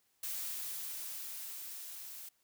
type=noise with level ramp; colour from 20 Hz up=blue; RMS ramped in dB=-39 to -48 dBFS; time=0.23-2.29 s; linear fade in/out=5 ms; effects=white hiss -75 dBFS RMS until 2.43 s